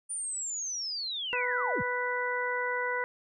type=linear sweep; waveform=sine; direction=down; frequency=9397 to 34.6 Hz; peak=-32 dBFS; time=0.09-1.83 s; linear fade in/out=20 ms
type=harmonic tone; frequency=493.9 Hz; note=B4; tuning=in tune; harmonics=1 / 2 / 3 / 4; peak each=-34 / -34 / -34 / -34 dBFS; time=1.33-3.04 s; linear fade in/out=0 ms
effects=none